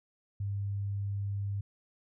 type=tone; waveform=sine; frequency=100 Hz; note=G2; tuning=35 cents sharp; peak=-31 dBFS; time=0.4-1.61 s; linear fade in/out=5 ms; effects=none